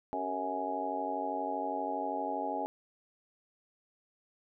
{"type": "harmonic tone with a mistuned harmonic", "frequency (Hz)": 92.5, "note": "F#2", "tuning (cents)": 0, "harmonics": [3, 4, 5, 6, 7, 8, 9], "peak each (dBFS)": [-40, -44, -42, -44, -39, -44, -35], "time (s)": [0.13, 2.66], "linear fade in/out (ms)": 0, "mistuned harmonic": 4, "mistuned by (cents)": 76, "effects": []}